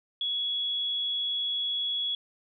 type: tone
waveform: sine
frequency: 3362 Hz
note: G#7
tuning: 20 cents sharp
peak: -27 dBFS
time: 0.21-2.15 s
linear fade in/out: 2 ms
effects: none